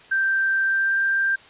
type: tone with pitch glide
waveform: sine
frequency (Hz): 1568 to 1581.6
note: G6 to G6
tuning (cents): 0 to +15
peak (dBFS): -18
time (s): 0.11-1.36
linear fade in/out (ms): 10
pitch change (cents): +15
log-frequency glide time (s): 0.64-0.98
effects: white hiss -48 dBFS RMS until 1.49 s + resampled to 8000 Hz